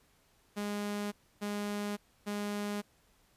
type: tone bursts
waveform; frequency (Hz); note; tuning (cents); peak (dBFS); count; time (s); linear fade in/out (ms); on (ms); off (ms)
sawtooth; 205.8; G#3; -16; -30; 3; 0.56-2.82; 20; 560; 290
effects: pink hiss -68 dBFS RMS until 3.36 s + resampled to 32000 Hz